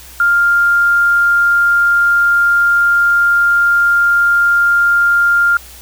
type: tone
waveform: sine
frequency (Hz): 1400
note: F6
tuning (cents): +4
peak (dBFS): -8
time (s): 0.2-5.57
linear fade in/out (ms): 2
effects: added 62 Hz sine -39 dBFS peak until 5.81 s + white hiss -37 dBFS RMS until 5.81 s